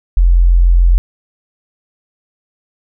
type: tone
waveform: sine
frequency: 43.48 Hz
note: F1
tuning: 7 cents flat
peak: -5 dBFS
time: 0.17-0.98 s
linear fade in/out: 0 ms
effects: none